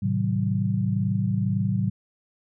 sine chord, A diminished seventh, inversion none, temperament just, 110 / 132 / 158.4 / 190.08 Hz, A2 / C3 / Eb3 / Gb3, 0 / +16 / +31 / +47 cents, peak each -25 / -29 / -31 / -25 dBFS, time 0.02-1.9 s, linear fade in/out 10 ms, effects none

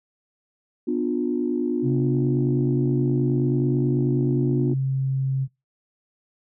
sine chord, B diminished, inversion none, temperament just, 246.9 / 296.3 / 355.6 Hz, B3 / D4 / F4, 0 / +15 / +31 cents, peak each -25 dBFS, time 0.87-4.74 s, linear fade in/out 10 ms
sine tone, 133.8 Hz, C3, 39 cents sharp, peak -20 dBFS, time 1.82-5.48 s, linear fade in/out 50 ms
effects noise-tail reverb RT60 0.2 s tail -21 dB re dry + tanh soft clip ceiling -10 dBFS

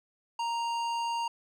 sine tone with hard clipping, 932.3 Hz, A#5, in tune, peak -31 dBFS, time 0.39-1.28 s, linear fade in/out 5 ms, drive 13 dB, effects none

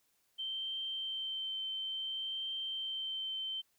sine tone with vibrato, 3116 Hz, G7, 11 cents flat, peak -36 dBFS, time 0.38-3.62 s, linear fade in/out 20 ms, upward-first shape triangle, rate 0.58 Hz, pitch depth 12 cents each way, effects white hiss -75 dBFS RMS until 3.78 s

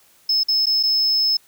sine tone with dropouts, 5210 Hz, E8, 21 cents flat, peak -13 dBFS, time 0.29-1.37 s, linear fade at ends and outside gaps 5 ms, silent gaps 0.434-0.484 / 0.658-0.667 / 0.829-0.834 s, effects tanh soft clip ceiling -14 dBFS + white hiss -55 dBFS RMS until 1.47 s

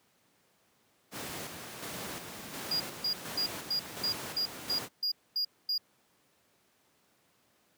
pink noise with tremolo, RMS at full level -39 dBFS, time 1.11-4.89 s, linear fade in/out 50 ms, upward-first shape square, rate 1.4 Hz, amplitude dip 40%
triangle tone bursts, 4846 Hz, D#8, 47 cents flat, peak -27 dBFS, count 10, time 2.71-5.78 s, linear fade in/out 5 ms, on 91 ms, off 240 ms
effects pink hiss -69 dBFS RMS until 7.77 s + high-pass 150 Hz 12 dB/octave

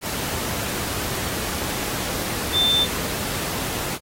sine tone in noise, 3561 Hz, A7, 20 cents sharp, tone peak -16 dBFS, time 2.52-2.87 s, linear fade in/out 50 ms, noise pink, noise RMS -27 dBFS, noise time 0.01-3.99 s, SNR +8 dB, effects high-pass 60 Hz 12 dB/octave + AAC 48 kbps

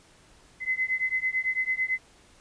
sine beating tone pair, 2037 / 2046 Hz, C7 / C7, -47 / -39 cents, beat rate 9 Hz, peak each -28 dBFS, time 0.6-1.99 s, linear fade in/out 50 ms, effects pink hiss -57 dBFS RMS until 2.4 s + resampled to 22050 Hz

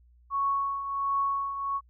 sine tone with tremolo, 1108.7 Hz, C#6, in tune, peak -23 dBFS, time 0.3-1.81 s, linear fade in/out 50 ms, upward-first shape triangle, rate 1.4 Hz, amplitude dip 65%, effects added 60 Hz sine -56 dBFS peak until 1.89 s

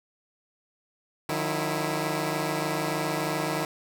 10% pulse tone cluster, 153.1 / 180.1 / 329.4 Hz, D#3 / F#3 / E4, -28 / -46 / -1 cents, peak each -21 / -25 / -23 dBFS, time 1.29-3.65 s, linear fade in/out 2 ms, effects none

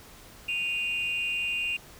sine tone pair together, 2481 / 2785 Hz, D#7 / F7, -6 / -5 cents, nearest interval major second, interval 201 cents, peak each -29 / -28 dBFS, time 0.48-1.77 s, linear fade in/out 10 ms, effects tanh soft clip ceiling -22 dBFS + pink hiss -50 dBFS RMS until 1.99 s

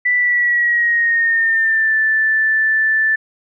sine tone with pitch glide, 1975.5 to 1760 Hz, B6 to A6, 0 to 0 cents, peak -12 dBFS, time 0.05-3.16 s, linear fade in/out 10 ms, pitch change -200 cents, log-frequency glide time 0.15-1.96 s, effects none

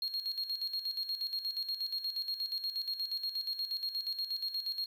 triangle tone with tremolo, 4263 Hz, C8, 32 cents sharp, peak -31 dBFS, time 0.02-4.86 s, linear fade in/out 2 ms, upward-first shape square, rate 8.4 Hz, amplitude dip 65%, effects 11-bit

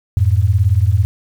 sine beating tone pair, 88 / 106 Hz, F2 / G#2, +14 / +36 cents, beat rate 18 Hz, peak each -13 dBFS, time 0.17-1.05 s, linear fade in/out 0 ms, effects 7-bit

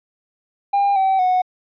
triangle tone with pitch steps, 802 / 768 / 735.4 Hz, G5 / G5 / F#5, +39 / -36 / -11 cents, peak -11 dBFS, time 0.73-1.42 s, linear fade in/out 10 ms, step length 230 ms, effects tanh soft clip ceiling -9 dBFS + resampled to 11025 Hz

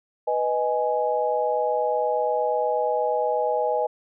sine chord, G# minor, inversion first, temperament equal with one note detuned, 493.9 / 622.3 / 833.5 Hz, B4 / D#5 / G#5, 0 / 0 / +6 cents, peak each -25 dBFS, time 0.27-3.87 s, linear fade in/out 10 ms, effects none

